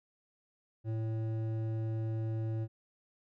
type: tone with hard clipping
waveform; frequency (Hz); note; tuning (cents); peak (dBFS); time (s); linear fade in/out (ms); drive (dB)
sine; 111.3; A2; +20; -34; 0.84-2.68; 50; 10
effects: none